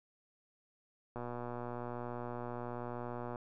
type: click train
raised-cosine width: 1 ms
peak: -28 dBFS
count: 267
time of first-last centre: 1.16-3.358 s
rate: 121 Hz
effects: none